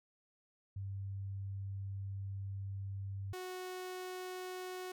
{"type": "tone pair in turn", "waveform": ["sine", "sawtooth"], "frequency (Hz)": [98, 367.8], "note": ["G2", "F#4"], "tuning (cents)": [0, -10], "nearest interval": "octave + major seventh", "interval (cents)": 2290, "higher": "second", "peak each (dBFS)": [-39, -38], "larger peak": "second", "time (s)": [[0.76, 3.33], [3.33, 4.92]], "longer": "first", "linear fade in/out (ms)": 5, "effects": []}